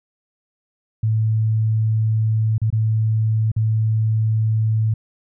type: tone with dropouts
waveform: sine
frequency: 110 Hz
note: A2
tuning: in tune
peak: -15 dBFS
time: 1.03-4.94 s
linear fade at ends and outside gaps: 5 ms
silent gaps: 2.581-2.616 / 2.703-2.726 / 3.517-3.563 s
effects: none